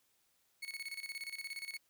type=tone with tremolo; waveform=30% pulse; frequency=2204 Hz; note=C#7; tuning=11 cents flat; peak=-37 dBFS; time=0.62-1.78 s; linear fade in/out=10 ms; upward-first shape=square; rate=17 Hz; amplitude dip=75%; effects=white hiss -75 dBFS RMS until 1.89 s